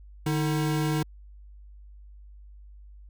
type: tone pair together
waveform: square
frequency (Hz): 150 / 317.6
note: D3 / D#4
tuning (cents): +37 / +36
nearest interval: octave + minor second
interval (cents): 1299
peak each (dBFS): -26 / -30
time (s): 0.26-1.03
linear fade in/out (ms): 5
effects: added 50 Hz sine -45 dBFS peak until 3.09 s